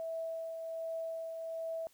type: tone with tremolo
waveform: sine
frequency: 654 Hz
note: E5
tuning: 14 cents flat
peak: -35 dBFS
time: 0-1.87 s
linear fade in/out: 0 ms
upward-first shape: triangle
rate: 1.3 Hz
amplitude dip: 40%
effects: white hiss -67 dBFS RMS until 1.93 s